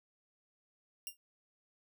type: tone with exponential decay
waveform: 5% pulse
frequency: 2794 Hz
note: F7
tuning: in tune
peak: -27 dBFS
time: 1.07-1.17 s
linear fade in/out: 1 ms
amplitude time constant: 20 ms
effects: none